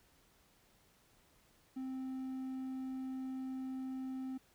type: tone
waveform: triangle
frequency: 261.6 Hz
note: C4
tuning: in tune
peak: -37 dBFS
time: 1.76-4.38 s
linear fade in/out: 10 ms
effects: pink hiss -69 dBFS RMS until 4.54 s